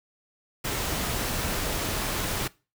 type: noise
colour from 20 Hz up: pink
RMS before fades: -29 dBFS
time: 0.64-2.48 s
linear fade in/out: 10 ms
effects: noise-tail reverb RT60 0.3 s tail -21 dB re dry